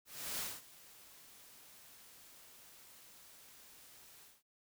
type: noise with ADSR envelope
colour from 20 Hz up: white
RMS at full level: -39 dBFS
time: 0.05-4.43 s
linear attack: 340 ms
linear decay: 220 ms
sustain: -20 dB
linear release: 190 ms
effects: none